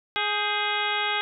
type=harmonic tone with a mistuned harmonic; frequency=417 Hz; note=G#4; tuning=7 cents sharp; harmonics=1 / 2 / 3 / 4 / 5 / 6 / 7 / 8 / 9; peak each=-36 / -30 / -32 / -31 / -31 / -33 / -36 / -31 / -36 dBFS; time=0.16-1.21 s; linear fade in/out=0 ms; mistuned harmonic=4; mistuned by=-91 cents; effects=none